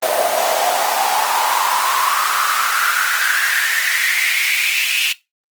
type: noise with high-pass filter sweep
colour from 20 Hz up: pink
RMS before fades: -17 dBFS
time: 0.02-5.13 s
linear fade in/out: 10 ms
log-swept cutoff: 600 to 2700 Hz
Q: 6.2
effects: noise-tail reverb RT60 0.2 s tail -18 dB re dry + Opus 24 kbps